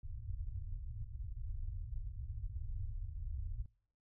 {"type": "low-pass noise", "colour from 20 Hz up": "pink", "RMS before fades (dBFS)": -42, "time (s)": [0.03, 3.66], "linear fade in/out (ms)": 5, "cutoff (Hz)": 110, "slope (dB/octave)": 48, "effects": ["noise-tail reverb RT60 0.6 s tail -25 dB re dry"]}